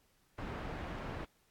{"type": "low-pass noise", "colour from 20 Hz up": "pink", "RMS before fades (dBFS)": -42, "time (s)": [0.38, 1.25], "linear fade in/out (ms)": 5, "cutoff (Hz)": 1800, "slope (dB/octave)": 12, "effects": ["pink hiss -72 dBFS RMS until 1.5 s", "AAC 64 kbps"]}